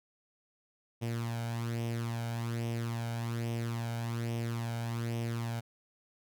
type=tone with flanger; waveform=sawtooth; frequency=116.54 Hz; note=A#2; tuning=in tune; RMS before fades=-35 dBFS; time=1.01-5.61 s; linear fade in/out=20 ms; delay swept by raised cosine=0.34 to 1.34 ms; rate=1.2 Hz; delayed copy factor=+0.6; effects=none